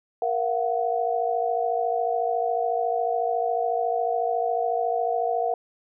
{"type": "tone cluster", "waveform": "sine", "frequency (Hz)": [469.9, 684, 738], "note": ["A#4", "F5", "F#5"], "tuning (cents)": [14, -36, -5], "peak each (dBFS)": [-27, -26, -26], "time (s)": [0.22, 5.54], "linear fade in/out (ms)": 2, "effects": []}